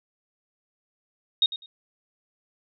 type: tone with echo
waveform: sine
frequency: 3729 Hz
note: A#7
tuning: in tune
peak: -16 dBFS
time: 1.42-1.46 s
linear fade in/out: 2 ms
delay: 100 ms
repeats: 2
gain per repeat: -14 dB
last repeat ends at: 1.66 s
effects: none